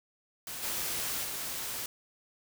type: noise with level steps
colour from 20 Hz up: white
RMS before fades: -40 / -34 / -37 dBFS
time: 0.47-1.86 s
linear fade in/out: 2 ms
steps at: 0.62 / 1.23 s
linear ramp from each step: 20 ms
effects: none